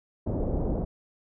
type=low-pass noise; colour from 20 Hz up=pink; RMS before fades=-28 dBFS; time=0.26-0.85 s; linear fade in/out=10 ms; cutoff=630 Hz; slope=24 dB/octave; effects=none